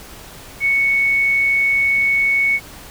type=tone; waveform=sine; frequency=2217 Hz; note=C#7; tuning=in tune; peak=-13 dBFS; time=0.6-2.6 s; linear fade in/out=50 ms; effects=pink hiss -38 dBFS RMS until 2.9 s